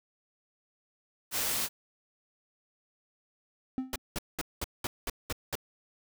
white noise, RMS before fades -31 dBFS, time 1.31-1.69 s, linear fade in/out 50 ms
triangle tone with exponential decay, 260.1 Hz, C4, 10 cents flat, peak -24 dBFS, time 3.78-3.98 s, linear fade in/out 0 ms, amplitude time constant 42 ms
pink noise bursts, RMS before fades -33 dBFS, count 8, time 3.93-5.554 s, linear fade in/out 2 ms, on 28 ms, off 200 ms
effects none

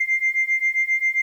sine beating tone pair, 2093 / 2100.5 Hz, C7 / C7, 0 / +6 cents, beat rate 7.5 Hz, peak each -21 / -20 dBFS, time 0-1.22 s, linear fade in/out 10 ms, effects tanh soft clip ceiling -12 dBFS + 9-bit

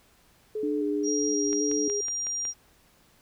sine tone with vibrato, 420.1 Hz, G#4, 20 cents sharp, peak -28 dBFS, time 0.55-2.01 s, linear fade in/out 5 ms, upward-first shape square, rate 1.9 Hz, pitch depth 35 cents each way
sine tone with pitch glide, 298.1 to 295.9 Hz, D4 to D4, +26 to +13 cents, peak -27 dBFS, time 0.63-1.88 s, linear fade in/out 2 ms, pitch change -13 cents, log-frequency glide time 0.95-1.25 s
sine tone, 5700 Hz, F8, 34 cents sharp, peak -28 dBFS, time 1.03-2.54 s, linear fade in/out 50 ms
click train, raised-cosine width 0.3 ms, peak -25 dBFS, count 6, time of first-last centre 1.53-2.453 s, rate 5.42 Hz
effects pink hiss -61 dBFS RMS until 3.21 s

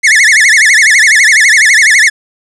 45% pulse tone with vibrato, 1943 Hz, B6, 29 cents flat, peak -3 dBFS, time 0.03-2.1 s, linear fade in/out 20 ms, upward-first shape sine, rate 12 Hz, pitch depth 230 cents each way, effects resampled to 22050 Hz + 7-bit

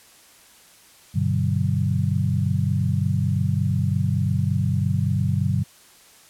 sine chord, G major seventh, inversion none, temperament equal with one note detuned, 98 / 123.47 / 146.83 / 186.82 Hz, G2 / B2 / D3 / F#3, 0 / 0 / 0 / +17 cents, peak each -23 / -25 / -24 / -26 dBFS, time 1.14-5.64 s, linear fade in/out 20 ms, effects white hiss -51 dBFS RMS until 6.29 s + low-pass 12000 Hz 12 dB/octave

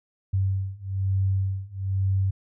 sine beating tone pair, 95.7 / 96.8 Hz, G2 / G2, -41 / -21 cents, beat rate 1.1 Hz, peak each -26 / -25 dBFS, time 0.33-2.31 s, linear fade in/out 10 ms, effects none

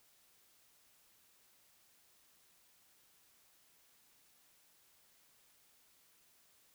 silence, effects white hiss -69 dBFS RMS until 6.74 s

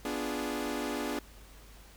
sawtooth chord, B diminished seventh, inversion none, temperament equal, 246.9 / 293.7 / 349.2 / 415.3 Hz, B3 / D4 / F4 / Ab4, 0 / 0 / 0 / 0 cents, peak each -34 / -32 / -37 / -35 dBFS, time 0.05-1.19 s, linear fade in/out 2 ms, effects added 50 Hz sine -52 dBFS peak until 1.96 s + pink hiss -56 dBFS RMS until 1.96 s

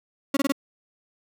35% pulse tone bursts, 277.3 Hz, C#4, 1 cent sharp, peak -18 dBFS, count 4, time 0.34-0.522 s, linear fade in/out 5 ms, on 29 ms, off 22 ms, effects none

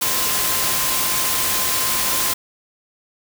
sine tone in noise, 1042 Hz, C6, 7 cents flat, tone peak -30 dBFS, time 0.01-2.34 s, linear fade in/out 10 ms, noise white, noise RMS -20 dBFS, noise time 0.01-2.34 s, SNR -13 dB, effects none

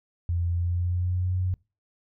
sine tone with pitch glide, 86.1 to 91.75 Hz, F2 to F#2, -24 to -14 cents, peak -23 dBFS, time 0.29-1.54 s, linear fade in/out 0 ms, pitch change +110 cents, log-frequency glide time 0.51-1.36 s, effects noise-tail reverb RT60 0.3 s tail -24 dB re dry

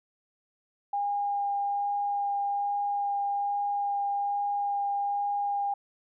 sine tone with vibrato, 809 Hz, G#5, 46 cents flat, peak -26 dBFS, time 0.93-5.74 s, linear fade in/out 5 ms, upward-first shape sine, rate 1.2 Hz, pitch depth 8 cents each way, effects none

